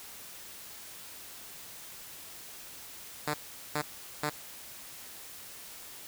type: tone bursts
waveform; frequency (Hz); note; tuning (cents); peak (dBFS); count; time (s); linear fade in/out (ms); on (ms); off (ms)
5% pulse; 149.4; D3; +30; -18; 3; 3.27-4.297; 5; 69; 410
effects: white hiss -47 dBFS RMS until 6.07 s